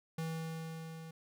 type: tone with level ramp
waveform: square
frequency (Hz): 162.1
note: E3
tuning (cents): -29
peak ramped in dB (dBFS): -36 to -47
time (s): 0.18-1.11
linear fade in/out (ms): 5
effects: none